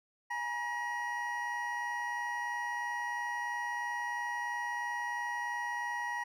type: tone cluster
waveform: triangle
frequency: 833 / 956 / 1904 Hz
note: G#5 / A#5 / A#6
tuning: +5 / +43 / +36 cents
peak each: -40 / -36 / -35 dBFS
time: 0.3-6.24 s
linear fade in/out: 10 ms
effects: none